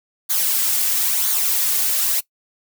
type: noise with flanger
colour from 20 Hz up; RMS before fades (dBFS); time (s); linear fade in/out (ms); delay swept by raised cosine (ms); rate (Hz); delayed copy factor
blue; -19; 0.29-2.21; 20; 0.37 to 3.07; 1; -0.6
effects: noise-tail reverb RT60 0.1 s tail -20 dB re dry